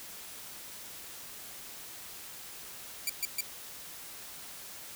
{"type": "tone bursts", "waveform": "5% pulse", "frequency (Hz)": 2340, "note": "D7", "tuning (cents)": -7, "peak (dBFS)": -19, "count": 3, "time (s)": [3.07, 3.408], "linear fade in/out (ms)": 2, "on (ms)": 26, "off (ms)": 130, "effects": ["white hiss -46 dBFS RMS until 4.95 s"]}